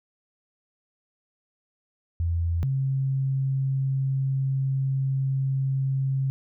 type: tone pair in turn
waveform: sine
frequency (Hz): 84.5 / 134.56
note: E2 / C3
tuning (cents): +43 / +49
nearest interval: minor sixth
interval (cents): 806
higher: second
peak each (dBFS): -22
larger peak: neither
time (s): 2.2-2.63 / 2.63-6.3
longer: second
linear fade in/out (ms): 0
effects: none